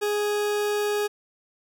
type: tone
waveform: 40% pulse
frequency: 415.3 Hz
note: G#4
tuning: in tune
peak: -22 dBFS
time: 0.01-1.08 s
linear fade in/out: 20 ms
effects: none